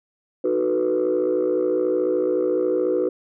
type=chord; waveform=sine; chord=B dominant seventh; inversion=first; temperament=equal; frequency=311.1 / 370 / 440 / 493.9 Hz; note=D#4 / F#4 / A4 / B4; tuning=0 / 0 / 0 / 0 cents; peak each=-25 / -21 / -27 / -21 dBFS; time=0.44-3.09 s; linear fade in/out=5 ms; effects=tanh soft clip ceiling -13 dBFS